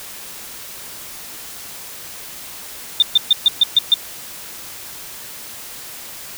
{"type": "tone bursts", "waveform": "sine", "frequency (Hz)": 3607, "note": "A7", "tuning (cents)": 42, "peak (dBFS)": -7, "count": 7, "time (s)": [3, 3.941], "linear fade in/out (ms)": 2, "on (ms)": 23, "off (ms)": 130, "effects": ["white hiss -34 dBFS RMS until 6.37 s"]}